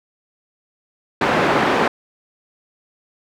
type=band-pass noise; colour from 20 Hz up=pink; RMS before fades=-17 dBFS; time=1.21-1.88 s; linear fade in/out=5 ms; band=260 to 1900 Hz; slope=12 dB/octave; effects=none